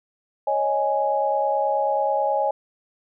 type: chord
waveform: sine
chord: C# suspended second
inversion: none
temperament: just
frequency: 554.4 / 623.7 / 831.5 Hz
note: C#5 / D#5 / G#5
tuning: 0 / +4 / +2 cents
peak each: -24 / -25 / -22 dBFS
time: 0.47-2.51 s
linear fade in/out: 5 ms
effects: none